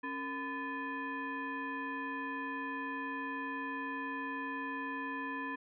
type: tone with frequency modulation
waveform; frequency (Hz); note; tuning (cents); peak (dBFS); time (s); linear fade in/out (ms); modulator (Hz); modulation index
sine; 1009; B5; +37; -36; 0.03-5.56; 10; 734; 1.4
effects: none